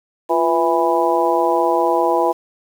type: harmonic tone with a mistuned harmonic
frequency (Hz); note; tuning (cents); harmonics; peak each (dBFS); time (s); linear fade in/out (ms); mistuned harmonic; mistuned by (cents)
164.81; E3; 0; 2 / 3 / 4 / 5 / 6; -20 / -20 / -20 / -20 / -20; 0.29-2.33; 20; 2; +86
effects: 7-bit